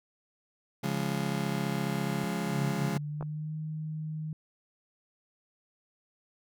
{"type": "chord", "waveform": "35% pulse", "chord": "Db major", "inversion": "none", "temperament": "just", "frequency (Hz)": [138.59, 173.24, 207.9], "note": ["Db3", "F3", "Ab3"], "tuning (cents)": [0, -14, 2], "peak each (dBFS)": -32, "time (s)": [0.83, 2.98], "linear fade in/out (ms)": 10}
{"type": "tone with pitch glide", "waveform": "sine", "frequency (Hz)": [138.59, 155.56], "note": ["C#3", "D#3"], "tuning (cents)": [0, 0], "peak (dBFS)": -33, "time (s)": [2.24, 4.33], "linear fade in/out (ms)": 2, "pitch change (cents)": 200, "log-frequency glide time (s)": [2.38, 3.55]}
{"type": "clicks", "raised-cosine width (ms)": 1, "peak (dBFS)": -25, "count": 2, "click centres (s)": [3.21, 3.226]}
{"effects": []}